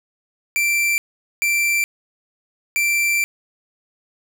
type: tone bursts at uneven times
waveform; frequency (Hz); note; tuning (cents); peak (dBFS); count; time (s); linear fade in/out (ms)
45% pulse; 2349; D7; 0; -16; 3; 0.56-0.98 / 1.42-1.84 / 2.76-3.24; 0
effects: none